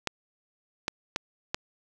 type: clicks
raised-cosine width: 0.2 ms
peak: -10 dBFS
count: 4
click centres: 0.073 / 0.881 / 1.161 / 1.545 s
effects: none